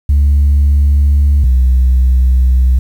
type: tone pair in turn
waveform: sine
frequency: 71.3 / 63.52 Hz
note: C#2 / B1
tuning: +49 / +49 cents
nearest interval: major second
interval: 200 cents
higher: first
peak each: -4 dBFS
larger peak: neither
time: 0.09-1.44 / 1.44-2.79 s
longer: neither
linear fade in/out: 5 ms
effects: tanh soft clip ceiling -4 dBFS + 7-bit